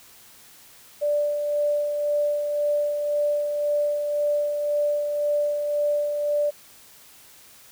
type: tone with tremolo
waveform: sine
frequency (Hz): 587.3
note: D5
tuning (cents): 0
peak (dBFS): -19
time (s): 1.01-6.51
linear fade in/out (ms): 20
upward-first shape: sine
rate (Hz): 1.9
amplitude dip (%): 40
effects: white hiss -50 dBFS RMS until 7.71 s